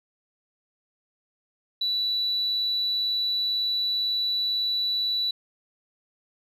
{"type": "tone", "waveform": "sine", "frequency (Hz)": 3951, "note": "B7", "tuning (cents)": 0, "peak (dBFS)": -22, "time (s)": [1.81, 5.31], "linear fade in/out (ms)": 5, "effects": ["tanh soft clip ceiling -19 dBFS"]}